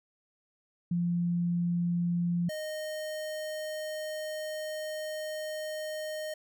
sine / square tone pair in turn, 173.4 / 617.9 Hz, F3 / D#5, -12 / -12 cents, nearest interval octave + minor seventh, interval 2200 cents, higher second, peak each -26 / -35 dBFS, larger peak first, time 0.91-2.49 / 2.49-6.34 s, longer second, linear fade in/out 5 ms, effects none

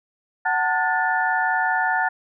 sine tone cluster, 746 / 891 / 1447 / 1758 Hz, F#5 / A5 / F#6 / A6, +14 / +22 / -39 / -2 cents, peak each -24 dBFS, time 0.45-2.09 s, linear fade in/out 10 ms, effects none

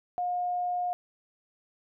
sine tone, 715 Hz, F5, 41 cents sharp, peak -27 dBFS, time 0.18-0.93 s, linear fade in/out 0 ms, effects none

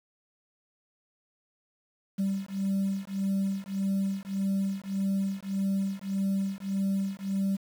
sine beating tone pair, 194.2 / 195.9 Hz, G3 / G3, -16 / -1 cents, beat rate 1.7 Hz, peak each -28 dBFS, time 2.18-7.57 s, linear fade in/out 20 ms, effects tanh soft clip ceiling -23 dBFS + 8-bit

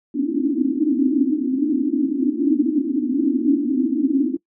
pink band-pass noise, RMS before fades -19 dBFS, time 0.14-4.37 s, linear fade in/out 10 ms, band 250 to 320 Hz, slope 96 dB/octave, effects noise-tail reverb RT60 0.1 s tail -21 dB re dry

